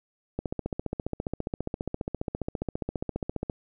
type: click train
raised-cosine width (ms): 2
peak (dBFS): -16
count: 47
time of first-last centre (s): 0.39-3.498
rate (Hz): 14.8
effects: none